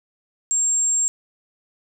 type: tone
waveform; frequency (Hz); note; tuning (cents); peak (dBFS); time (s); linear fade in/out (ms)
sine; 7460; A#8; 0; -17; 0.51-1.08; 0
effects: none